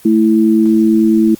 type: tone pair together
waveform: sine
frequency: 220 / 329.2 Hz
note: A3 / E4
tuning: 0 / -2 cents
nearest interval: perfect fifth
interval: 698 cents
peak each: -10 dBFS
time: 0.05-1.35 s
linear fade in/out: 5 ms
effects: white hiss -41 dBFS RMS until 1.39 s + Opus 24 kbps